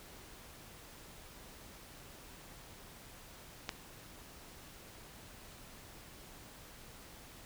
click, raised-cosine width 0.2 ms, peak -18 dBFS, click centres 3.692 s, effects pink hiss -54 dBFS RMS until 7.45 s

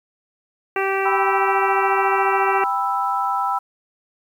harmonic tone, 388.5 Hz, G4, 16 cents flat, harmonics 1 / 2 / 3 / 4 / 5 / 6 / 7, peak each -22 / -25 / -27 / -28 / -29 / -30 / -30 dBFS, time 0.76-2.64 s, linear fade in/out 2 ms
sine chord, E minor, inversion first, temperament just, 791.1 / 988.9 / 1318.5 Hz, G5 / B5 / E6, +16 / +2 / 0 cents, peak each -23 dBFS, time 1.05-3.59 s, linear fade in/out 10 ms
effects 8-bit

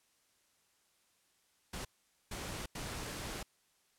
pink noise bursts at uneven times, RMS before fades -42 dBFS, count 3, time 1.73-1.85 / 2.31-2.66 / 2.75-3.43 s, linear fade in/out 5 ms, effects white hiss -73 dBFS RMS until 3.98 s + low-pass 11000 Hz 12 dB/octave

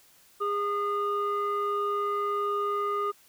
sine tone pair together, 408.8 / 1225 Hz, G#4 / D#6, -27 / -27 cents, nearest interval octave + perfect fifth, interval 1900 cents, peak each -28 / -26 dBFS, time 0.4-3.12 s, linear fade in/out 20 ms, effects tanh soft clip ceiling -22 dBFS + white hiss -59 dBFS RMS until 3.28 s

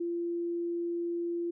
sine tone, 343 Hz, F4, 31 cents flat, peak -30 dBFS, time 0-1.51 s, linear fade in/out 10 ms, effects none

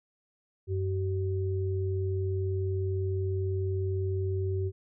sine tone pair together, 95 / 381 Hz, F#2 / G4, +46 / -49 cents, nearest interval 2 octaves, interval 2405 cents, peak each -28 / -33 dBFS, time 0.67-4.72 s, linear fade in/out 50 ms, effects none

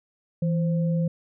sine tone pair together, 164.83 / 523.3 Hz, E3 / C5, 0 / 0 cents, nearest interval octave + minor sixth, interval 2000 cents, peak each -21 / -32 dBFS, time 0.42-1.08 s, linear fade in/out 5 ms, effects none

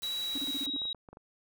white noise, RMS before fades -45 dBFS, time 0.02-0.66 s, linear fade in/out 0 ms
sine tone with pitch glide, 3893 to 3828 Hz, B7 to A#7, -26 to +45 cents, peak -32 dBFS, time 0.03-0.93 s, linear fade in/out 2 ms, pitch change -29 cents, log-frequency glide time 0.21-0.66 s
sine tone bursts, 277.7 Hz, C#4, 3 cents sharp, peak -35 dBFS, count 7, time 0.35-0.766 s, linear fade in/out 5 ms, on 32 ms, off 32 ms
clicks, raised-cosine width 1 ms, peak -35 dBFS, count 11, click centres 0.361 / 0.412 / 0.473 / 0.666 / 0.763 / 0.818 / 0.854 / 0.947 / 1.088 / 1.13 / 1.171 s
effects none

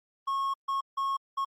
triangle tone bursts at uneven times, 1092 Hz, C#6, 26 cents flat, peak -25 dBFS, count 4, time 0.27-0.54 / 0.68-0.81 / 0.97-1.17 / 1.37-1.45 s, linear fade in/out 10 ms, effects Opus 32 kbps

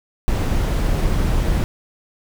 brown noise, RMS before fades -18 dBFS, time 0.28-1.64 s, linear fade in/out 0 ms, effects none

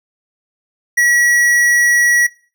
sine tone with tanh clipping, 1926 Hz, B6, 44 cents flat, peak -11 dBFS, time 0.97-2.27 s, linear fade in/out 10 ms, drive 15 dB, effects noise-tail reverb RT60 0.4 s tail -20 dB re dry

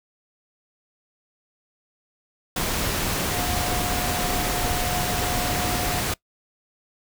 sine tone in noise, 718 Hz, F5, 48 cents sharp, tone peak -30 dBFS, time 3.32-6.01 s, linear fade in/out 5 ms, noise pink, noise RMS -25 dBFS, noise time 2.56-6.14 s, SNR -8 dB, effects noise-tail reverb RT60 0.1 s tail -22 dB re dry

